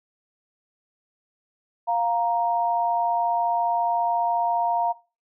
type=tone pair together; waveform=sine; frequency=700.5 / 935 Hz; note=F5 / A#5; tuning=+5 / +5 cents; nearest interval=perfect fourth; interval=500 cents; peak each=-23 dBFS; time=1.87-4.93 s; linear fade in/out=20 ms; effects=noise-tail reverb RT60 0.3 s tail -18 dB re dry